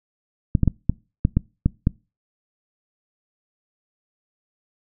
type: clicks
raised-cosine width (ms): 5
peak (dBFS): -4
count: 8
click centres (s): 0.552 / 0.633 / 0.677 / 0.896 / 1.251 / 1.37 / 1.66 / 1.871
effects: noise-tail reverb RT60 0.3 s tail -24 dB re dry